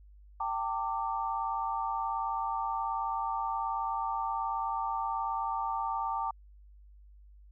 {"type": "chord", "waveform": "sine", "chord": "G suspended second", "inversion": "none", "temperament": "equal with one note detuned", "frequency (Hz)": [784, 902.7, 1174.7], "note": ["G5", "A5", "D6"], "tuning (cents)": [0, 44, 0], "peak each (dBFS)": [-36, -33, -35], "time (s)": [0.4, 6.31], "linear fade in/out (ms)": 5, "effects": ["added 50 Hz sine -52 dBFS peak until 7.51 s"]}